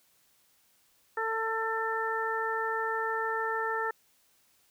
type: harmonic tone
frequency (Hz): 446.7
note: A4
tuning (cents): +26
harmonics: 1 / 2 / 3 / 4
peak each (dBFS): -34 / -34 / -34 / -34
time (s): 1.17-3.91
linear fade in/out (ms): 5
effects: white hiss -67 dBFS RMS until 4.7 s

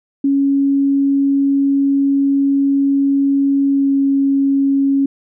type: tone with pitch glide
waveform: sine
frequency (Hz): 277.2 to 275.4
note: C#4 to C#4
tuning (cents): 0 to -11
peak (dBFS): -11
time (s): 0.24-5.06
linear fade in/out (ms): 5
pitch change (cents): -11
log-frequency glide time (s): 3.7-3.91
effects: none

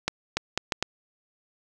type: accelerating click train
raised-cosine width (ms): 0.2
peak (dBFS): -7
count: 5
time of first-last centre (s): 0.08-0.826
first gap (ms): 290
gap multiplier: 0.71
effects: none

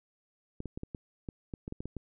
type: clicks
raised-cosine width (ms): 3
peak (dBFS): -25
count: 12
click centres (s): 0.604 / 0.657 / 0.775 / 0.834 / 0.948 / 1.288 / 1.538 / 1.679 / 1.724 / 1.805 / 1.856 / 1.967
effects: none

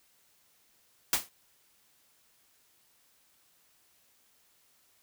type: noise with exponential decay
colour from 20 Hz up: white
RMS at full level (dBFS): -22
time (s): 1.13-1.29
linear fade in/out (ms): 2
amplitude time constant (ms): 34
effects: white hiss -67 dBFS RMS until 5.02 s

